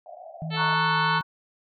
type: band-pass noise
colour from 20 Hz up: white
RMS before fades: -43 dBFS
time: 0.06-0.74 s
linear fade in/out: 2 ms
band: 610 to 730 Hz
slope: 96 dB/octave
type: tone with vibrato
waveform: sine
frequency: 158.9 Hz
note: D#3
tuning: 37 cents sharp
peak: -29 dBFS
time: 0.42-1.21 s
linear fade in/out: 0 ms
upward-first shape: triangle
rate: 3 Hz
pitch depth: 21 cents each way
type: harmonic tone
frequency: 440 Hz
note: A4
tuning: in tune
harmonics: 1 / 2 / 3 / 4 / 5 / 6 / 7 / 8 / 9 / 10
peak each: -38 / -35 / -37 / -37 / -37 / -37 / -34 / -40 / -37 / -39 dBFS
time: 0.5-1.22 s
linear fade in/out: 50 ms
type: chord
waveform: sine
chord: F# major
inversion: first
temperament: just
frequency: 925 / 1110 / 1480 Hz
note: A#5 / C#6 / F#6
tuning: -14 / +2 / 0 cents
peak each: -26 dBFS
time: 0.56-1.23 s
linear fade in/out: 50 ms
effects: none

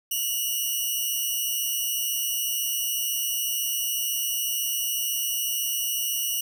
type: tone pair together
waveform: 5% pulse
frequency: 2838 / 2960 Hz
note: F7 / F#7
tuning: +27 / 0 cents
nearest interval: minor second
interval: 73 cents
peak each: -19 dBFS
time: 0.11-6.41 s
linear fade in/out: 5 ms
effects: none

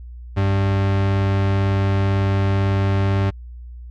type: tone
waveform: 40% pulse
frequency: 98 Hz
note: G2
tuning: in tune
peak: -15 dBFS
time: 0.36-3.31 s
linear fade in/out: 20 ms
effects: added 60 Hz sine -33 dBFS peak until 3.9 s + low-pass 3000 Hz 12 dB/octave

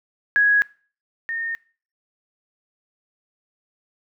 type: tone pair in turn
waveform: sine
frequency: 1664 / 1832.2 Hz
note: G#6 / A#6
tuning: +3 / -30 cents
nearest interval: major second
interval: 167 cents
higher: second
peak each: -13 / -24 dBFS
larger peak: first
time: 0.36-0.62 / 1.29-1.55 s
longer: neither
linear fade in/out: 0 ms
effects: noise-tail reverb RT60 0.4 s tail -21 dB re dry

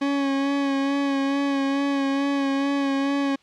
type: tone with vibrato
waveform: 40% pulse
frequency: 277.2 Hz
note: C#4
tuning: in tune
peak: -20 dBFS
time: 0.01-3.36 s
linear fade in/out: 10 ms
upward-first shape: sine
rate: 2.3 Hz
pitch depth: 25 cents each way
effects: white hiss -58 dBFS RMS until 3.42 s + low-pass 4000 Hz 12 dB/octave

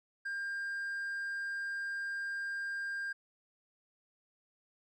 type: tone with hard clipping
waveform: sine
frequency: 1600 Hz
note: G6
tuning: 35 cents sharp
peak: -36 dBFS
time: 0.25-3.13 s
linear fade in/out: 10 ms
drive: 2 dB
effects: none

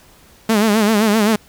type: tone with vibrato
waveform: sawtooth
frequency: 214.2 Hz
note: A3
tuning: 46 cents flat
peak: -8 dBFS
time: 0.49-1.36 s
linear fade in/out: 5 ms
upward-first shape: sine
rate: 7.7 Hz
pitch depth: 97 cents each way
effects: pink hiss -48 dBFS RMS until 1.48 s

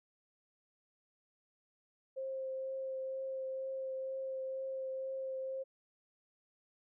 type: tone with vibrato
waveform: sine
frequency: 529 Hz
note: C5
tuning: 19 cents sharp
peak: -37 dBFS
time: 2.16-5.64 s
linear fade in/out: 20 ms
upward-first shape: triangle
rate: 2.1 Hz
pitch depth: 12 cents each way
effects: none

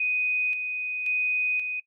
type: tone with tremolo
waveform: sine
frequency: 2495 Hz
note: D#7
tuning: 4 cents sharp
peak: -23 dBFS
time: 0-1.8 s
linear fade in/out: 5 ms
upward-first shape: square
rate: 0.94 Hz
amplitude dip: 45%
effects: noise-tail reverb RT60 0.1 s tail -19 dB re dry

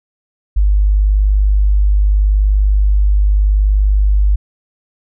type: tone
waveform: sine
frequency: 50.4 Hz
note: G1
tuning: 49 cents sharp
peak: -8 dBFS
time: 0.56-4.36 s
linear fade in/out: 10 ms
effects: none

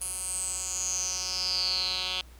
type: tone with band-pass filter sweep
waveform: 10% pulse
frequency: 184.7 Hz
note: F#3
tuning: 3 cents flat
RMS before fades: -31 dBFS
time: 0.01-2.21 s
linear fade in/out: 2 ms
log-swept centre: 10000 to 3500 Hz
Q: 9.4
effects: added 60 Hz sine -48 dBFS peak until 2.39 s + pink hiss -57 dBFS RMS until 2.39 s

